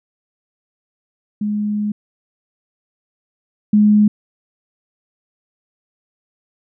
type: tone pair in turn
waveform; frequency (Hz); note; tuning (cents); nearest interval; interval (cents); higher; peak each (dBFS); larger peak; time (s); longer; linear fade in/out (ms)
sine; 209 / 209.7; G#3 / G#3; +11 / +17; unison; 6; second; -17 / -8; second; 1.41-1.92 / 3.73-4.08; first; 5
effects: none